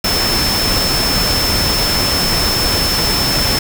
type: tone in noise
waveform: sine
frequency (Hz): 5290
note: E8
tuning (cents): +5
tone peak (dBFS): -16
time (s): 0.04-3.59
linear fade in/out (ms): 5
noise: pink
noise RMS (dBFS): -17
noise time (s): 0.04-3.59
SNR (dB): -2
effects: none